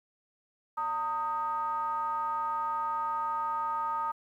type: ring-modulated tone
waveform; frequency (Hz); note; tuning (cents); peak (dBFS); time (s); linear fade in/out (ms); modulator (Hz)
triangle; 167.2; E3; +25; -24; 0.77-4.12; 10; 1080
effects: 11-bit